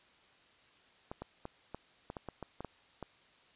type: clicks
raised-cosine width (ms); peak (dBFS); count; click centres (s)
1; -27; 11; 1.115 / 1.22 / 1.454 / 1.746 / 2.101 / 2.168 / 2.287 / 2.427 / 2.606 / 2.647 / 3.027
effects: white hiss -64 dBFS RMS until 3.55 s + resampled to 8000 Hz